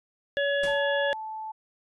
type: harmonic tone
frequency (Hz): 565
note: C#5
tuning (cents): +33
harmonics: 1 / 3 / 5 / 6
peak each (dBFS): -25 / -28 / -39 / -36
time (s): 0.37-1.13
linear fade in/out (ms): 0
type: noise with exponential decay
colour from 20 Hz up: pink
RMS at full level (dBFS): -35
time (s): 0.63-0.88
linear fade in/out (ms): 5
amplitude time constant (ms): 53
type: tone with pitch glide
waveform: sine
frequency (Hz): 880 to 873.4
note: A5 to A5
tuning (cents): 0 to -13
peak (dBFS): -33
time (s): 0.67-1.52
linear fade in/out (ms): 10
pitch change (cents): -13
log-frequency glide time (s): 0.94-1.23
effects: resampled to 24000 Hz